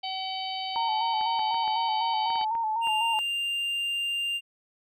harmonic tone, 760 Hz, F#5, 46 cents sharp, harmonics 1 / 3 / 4 / 5 / 6, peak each -33 / -42 / -35 / -42 / -39 dBFS, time 0.03-2.45 s, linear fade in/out 10 ms
sine tone with vibrato, 893 Hz, A5, 25 cents sharp, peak -25 dBFS, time 0.76-3.19 s, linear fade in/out 0 ms, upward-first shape square, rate 4 Hz, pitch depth 50 cents each way
clicks, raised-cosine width 0.5 ms, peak -28 dBFS, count 9, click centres 1.211 / 1.393 / 1.544 / 1.678 / 2.303 / 2.357 / 2.413 / 2.552 / 2.872 s
triangle tone, 2794 Hz, F7, in tune, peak -25 dBFS, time 2.81-4.41 s, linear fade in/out 50 ms
effects none

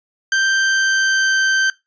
40% pulse tone with pitch glide, 1568 to 1556.3 Hz, G6 to G6, 0 to -13 cents, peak -13 dBFS, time 0.32-1.7 s, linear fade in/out 2 ms, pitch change -13 cents, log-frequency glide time 0.56-1.39 s, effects noise-tail reverb RT60 0.2 s tail -20 dB re dry + resampled to 16000 Hz

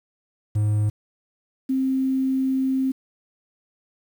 triangle / sine tone pair in turn, 105.4 / 264.2 Hz, G#2 / C4, +26 / +17 cents, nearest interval octave + major third, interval 1591 cents, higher second, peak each -16 / -19 dBFS, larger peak first, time 0.55-0.9 / 1.69-2.92 s, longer second, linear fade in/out 10 ms, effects 8-bit

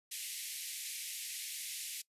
white band-pass noise, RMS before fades -43 dBFS, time 0.11-2.02 s, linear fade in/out 10 ms, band 2000 to 13000 Hz, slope 48 dB/octave, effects noise-tail reverb RT60 0.1 s tail -21 dB re dry + resampled to 32000 Hz

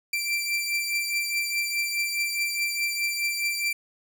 sawtooth beating tone pair, 2349 / 2353.8 Hz, D7 / D7, 0 / +3 cents, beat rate 4.8 Hz, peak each -23 / -28 dBFS, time 0.13-3.73 s, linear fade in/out 5 ms, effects none

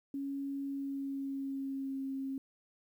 sine tone with pitch glide, 277.2 to 269.3 Hz, C#4 to C#4, 0 to -50 cents, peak -35 dBFS, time 0.14-2.38 s, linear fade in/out 2 ms, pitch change -50 cents, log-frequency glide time 0.65-2.07 s, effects 11-bit

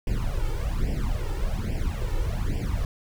brown noise with flanger, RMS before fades -26 dBFS, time 0.07-2.85 s, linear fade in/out 2 ms, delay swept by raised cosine 0.38 to 2.28 ms, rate 1.2 Hz, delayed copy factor +1, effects none

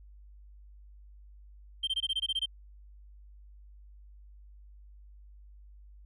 sine tone bursts, 3146 Hz, G7, 6 cents sharp, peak -25 dBFS, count 10, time 1.83-2.459 s, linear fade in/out 10 ms, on 44 ms, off 21 ms, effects tanh soft clip ceiling -26 dBFS + added 50 Hz sine -50 dBFS peak until 6.05 s

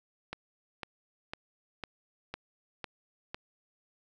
click train, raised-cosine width 0.3 ms, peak -21 dBFS, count 7, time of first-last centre 0.33-3.345 s, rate 1.99 Hz, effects none

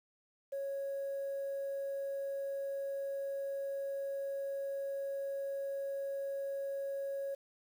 sine tone, 552 Hz, C#5, 7 cents flat, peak -34 dBFS, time 0.52-7.35 s, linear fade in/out 10 ms, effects tanh soft clip ceiling -33 dBFS + 10-bit

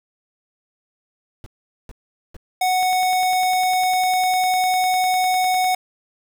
brown noise bursts, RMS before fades -35 dBFS, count 3, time 1.44-2.366 s, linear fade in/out 0 ms, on 22 ms, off 430 ms
square tone, 739 Hz, F#5, 2 cents flat, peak -17 dBFS, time 2.61-5.75 s, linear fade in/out 5 ms
click train, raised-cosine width 0.3 ms, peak -20 dBFS, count 30, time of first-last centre 2.83-5.745 s, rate 9.95 Hz
effects none

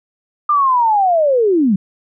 sine linear sweep, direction down, 1211 to 178 Hz, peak -10 dBFS, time 0.49-1.76 s, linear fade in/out 5 ms, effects none

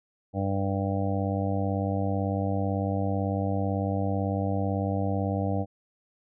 harmonic tone, 98 Hz, G2, in tune, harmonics 1 / 2 / 3 / 5 / 6 / 7 / 8, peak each -28 / -31 / -33 / -35 / -36 / -36 / -37 dBFS, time 0.33-5.66 s, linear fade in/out 50 ms, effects none

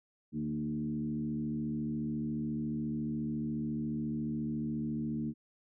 sine tone with frequency modulation, 227.1 Hz, A#3, 45 cents flat, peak -32 dBFS, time 0.32-5.34 s, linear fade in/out 50 ms, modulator 74.2 Hz, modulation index 1, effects none

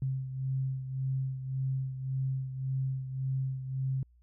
sine beating tone pair, 132.2 / 134 Hz, C3 / C3, +18 / +42 cents, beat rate 1.8 Hz, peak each -31 / -38 dBFS, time 0.02-4.03 s, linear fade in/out 2 ms, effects added 60 Hz sine -59 dBFS peak until 4.22 s

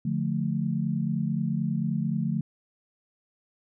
sine chord, D minor, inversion none, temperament just, 146.83 / 176.2 / 220.2 Hz, D3 / F3 / A3, 0 / +16 / +2 cents, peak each -29 dBFS, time 0.05-2.41 s, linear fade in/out 5 ms, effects none

